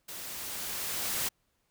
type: noise with level ramp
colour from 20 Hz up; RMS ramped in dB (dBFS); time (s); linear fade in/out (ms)
white; -42 to -31; 0.08-1.29; 10
effects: pink hiss -75 dBFS RMS until 1.7 s